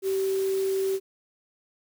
sine tone in noise, 385.4 Hz, G4, 29 cents flat, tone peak -23 dBFS, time 0.02-1 s, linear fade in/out 50 ms, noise white, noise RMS -41 dBFS, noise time 0.02-1 s, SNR +15 dB, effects none

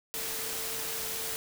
sine tone in noise, 450 Hz, A4, 39 cents sharp, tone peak -45 dBFS, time 0.14-1.36 s, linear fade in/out 0 ms, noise white, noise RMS -35 dBFS, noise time 0.14-1.36 s, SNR -13 dB, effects none

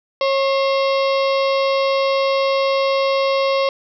harmonic tone with a mistuned harmonic, 544 Hz, C#5, 33 cents flat, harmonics 1 / 2 / 4 / 5 / 6 / 7 / 8 / 9 / 10, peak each -16 / -22 / -28 / -30 / -32 / -33 / -34 / -35 / -36 dBFS, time 0.21-3.69 s, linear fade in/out 2 ms, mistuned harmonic 4, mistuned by -55 cents, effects none

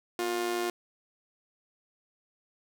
sawtooth tone with amplitude modulation, 354.5 Hz, F4, 26 cents sharp, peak -22 dBFS, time 0.19-0.7 s, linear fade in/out 2 ms, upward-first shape sine, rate 111 Hz, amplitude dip 60%, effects none

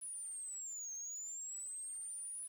sine linear two-way sweep, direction down then up, 9956 to 6350 to 9956 Hz, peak -40 dBFS, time 0.01-2.48 s, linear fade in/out 20 ms, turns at 0.93 s, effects tanh soft clip ceiling -42 dBFS + 11-bit

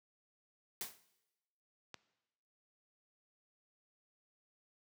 white noise with exponential decay, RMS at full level -38 dBFS, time 0.81-1.01 s, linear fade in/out 1 ms, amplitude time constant 43 ms
click, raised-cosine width 0.2 ms, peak -28 dBFS, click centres 1.943 s
effects noise-tail reverb RT60 1.0 s tail -18 dB re dry + high-pass 100 Hz 12 dB/octave

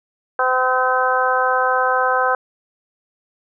harmonic tone, 256 Hz, C4, 38 cents flat, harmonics 2 / 3 / 4 / 5 / 6, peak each -21 / -21 / -21 / -21 / -21 dBFS, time 0.39-2.35 s, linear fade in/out 2 ms, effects none

